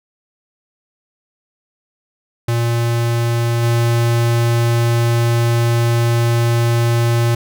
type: tone with level steps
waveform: square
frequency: 117.5 Hz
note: A#2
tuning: 14 cents sharp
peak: -15 / -13 dBFS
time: 2.48-7.35 s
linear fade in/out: 5 ms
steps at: 3.62 s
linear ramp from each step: 20 ms
effects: none